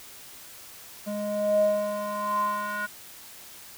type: tone with band-pass filter sweep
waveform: square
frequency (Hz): 207.3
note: G#3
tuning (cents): -3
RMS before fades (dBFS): -27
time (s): 1.06-2.87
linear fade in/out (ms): 20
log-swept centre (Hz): 440 to 1400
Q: 7.8
effects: white hiss -46 dBFS RMS until 3.77 s